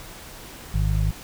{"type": "harmonic tone", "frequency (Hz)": 51.5, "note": "G#1", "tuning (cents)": -14, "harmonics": [1, 2, 3], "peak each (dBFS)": [-21, -24, -26], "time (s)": [0.74, 1.11], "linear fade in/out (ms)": 5, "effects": ["pink hiss -41 dBFS RMS until 1.23 s"]}